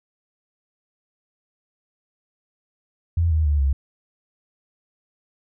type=tone with pitch steps; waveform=sine; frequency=84.3 / 78.65 / 73.39 / 68.47 Hz; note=E2 / D#2 / D2 / C#2; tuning=+39 / +19 / -1 / -21 cents; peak=-16 dBFS; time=3.17-3.73 s; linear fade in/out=5 ms; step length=140 ms; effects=none